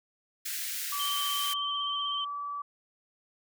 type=high-pass noise; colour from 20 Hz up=white; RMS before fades=-35 dBFS; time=0.45-1.54 s; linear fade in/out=10 ms; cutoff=1500 Hz; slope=48 dB/octave
type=tone; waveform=sine; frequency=1152 Hz; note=D6; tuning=34 cents flat; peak=-33 dBFS; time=0.92-2.62 s; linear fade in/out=5 ms
type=tone with vibrato; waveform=sine; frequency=3118 Hz; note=G7; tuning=10 cents flat; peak=-31 dBFS; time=0.99-2.25 s; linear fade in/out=10 ms; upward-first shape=square; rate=16 Hz; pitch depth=22 cents each way
effects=none